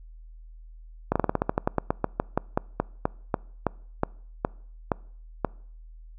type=slowing click train; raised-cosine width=1 ms; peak=-8 dBFS; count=24; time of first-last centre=1.12-5.447 s; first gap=36 ms; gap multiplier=1.13; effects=noise-tail reverb RT60 0.6 s tail -25 dB re dry + added 40 Hz sine -43 dBFS peak until 6.18 s